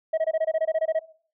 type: tone bursts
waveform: sine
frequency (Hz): 640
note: D#5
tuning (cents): +49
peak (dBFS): -17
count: 13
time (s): 0.13-0.993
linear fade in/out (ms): 10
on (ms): 47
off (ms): 21
effects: noise-tail reverb RT60 0.5 s tail -21 dB re dry + tanh soft clip ceiling -19 dBFS